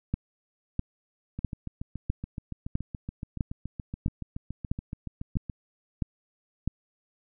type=two click trains; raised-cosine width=5 ms; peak=-14 / -22 dBFS; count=11 / 30; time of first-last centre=0.14-6.676 / 1.39-5.498 s; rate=1.53 / 7.06 Hz; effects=none